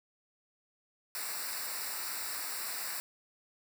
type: noise with comb filter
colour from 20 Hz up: white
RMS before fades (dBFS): -38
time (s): 1.15-3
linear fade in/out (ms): 0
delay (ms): 0.31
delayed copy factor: -0.85
effects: none

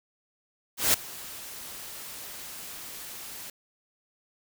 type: noise with ADSR envelope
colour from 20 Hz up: white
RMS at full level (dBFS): -20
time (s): 0.77-3.5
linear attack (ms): 170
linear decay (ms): 4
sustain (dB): -21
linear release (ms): 3
effects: none

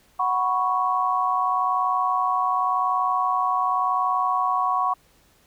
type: chord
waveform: sine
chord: F# suspended fourth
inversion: none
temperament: equal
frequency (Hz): 740 / 987.8 / 1108.7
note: F#5 / B5 / C#6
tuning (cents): 0 / 0 / 0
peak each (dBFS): -25 / -26 / -22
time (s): 0.19-4.94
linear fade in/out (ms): 10
effects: pink hiss -59 dBFS RMS until 5.46 s

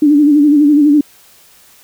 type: tone with vibrato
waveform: sine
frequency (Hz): 293.9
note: D4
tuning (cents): +1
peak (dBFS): -5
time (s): 0.02-1.01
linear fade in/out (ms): 5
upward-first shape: sine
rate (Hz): 12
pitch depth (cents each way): 66
effects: white hiss -45 dBFS RMS until 1.83 s

